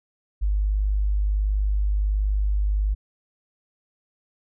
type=tone; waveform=sine; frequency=50.7 Hz; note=G#1; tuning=41 cents flat; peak=-19 dBFS; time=0.41-2.95 s; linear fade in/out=20 ms; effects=none